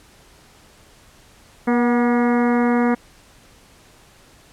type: harmonic tone with a mistuned harmonic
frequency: 240 Hz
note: B3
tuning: 49 cents flat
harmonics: 1 / 2 / 3 / 4 / 5 / 6 / 7 / 8 / 9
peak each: -16 / -22 / -26 / -28 / -30 / -32 / -33 / -34 / -35 dBFS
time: 1.67-2.95 s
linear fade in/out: 10 ms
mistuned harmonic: 3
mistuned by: +35 cents
effects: pink hiss -50 dBFS RMS until 4.52 s + low-pass 11000 Hz 12 dB/octave